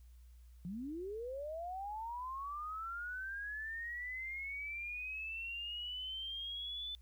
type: linear sweep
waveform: sine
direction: up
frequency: 165.2 to 3520 Hz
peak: -40 dBFS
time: 0.65-6.95 s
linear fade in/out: 0 ms
effects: added 60 Hz sine -55 dBFS peak until 7.01 s + white hiss -75 dBFS RMS until 7.01 s